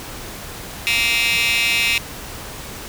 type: tone with high-pass filter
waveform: 15% pulse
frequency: 233.1 Hz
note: A#3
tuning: in tune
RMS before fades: -18 dBFS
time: 0.87-1.98 s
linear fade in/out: 0 ms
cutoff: 2700 Hz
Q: 4.4
effects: pink hiss -33 dBFS RMS until 2.88 s